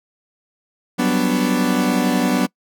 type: chord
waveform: 40% pulse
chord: G major seventh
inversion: third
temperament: equal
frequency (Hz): 185 / 196 / 246.9 / 293.7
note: F#3 / G3 / B3 / D4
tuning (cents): 0 / 0 / 0 / 0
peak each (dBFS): -21 / -24 / -18 / -21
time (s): 0.98-2.47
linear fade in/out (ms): 20
effects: noise-tail reverb RT60 0.1 s tail -24 dB re dry